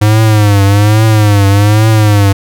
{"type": "tone with vibrato", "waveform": "square", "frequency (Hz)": 104.5, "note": "G#2", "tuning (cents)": 11, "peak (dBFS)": -5, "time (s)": [0.01, 2.33], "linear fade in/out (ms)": 10, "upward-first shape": "triangle", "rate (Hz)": 1.2, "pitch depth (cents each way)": 110, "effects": []}